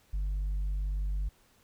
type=tone; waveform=sine; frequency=49 Hz; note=G1; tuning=in tune; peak=-26 dBFS; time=0.13-1.29 s; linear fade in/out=10 ms; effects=tanh soft clip ceiling -28 dBFS + pink hiss -65 dBFS RMS until 1.63 s